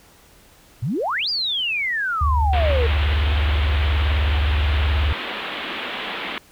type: exponential two-way sweep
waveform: sine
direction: up then down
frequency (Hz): 101.4 to 4978 to 448.3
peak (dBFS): -20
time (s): 0.82-2.87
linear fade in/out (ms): 10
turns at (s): 1.29
type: tone with vibrato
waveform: sine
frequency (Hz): 73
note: D2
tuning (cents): -10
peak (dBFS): -16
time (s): 2.21-5.13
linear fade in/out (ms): 5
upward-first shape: square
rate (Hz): 19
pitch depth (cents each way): 160
type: band-pass noise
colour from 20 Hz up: white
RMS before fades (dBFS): -29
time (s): 2.53-6.38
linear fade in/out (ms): 0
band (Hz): 180 to 3500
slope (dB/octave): 48
effects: pink hiss -51 dBFS RMS until 6.51 s